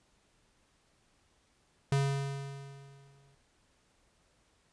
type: tone with exponential decay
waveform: square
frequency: 138.59 Hz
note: C#3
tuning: in tune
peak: -25 dBFS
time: 1.92-3.35 s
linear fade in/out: 2 ms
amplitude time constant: 310 ms
effects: pink hiss -70 dBFS RMS until 4.72 s + resampled to 22050 Hz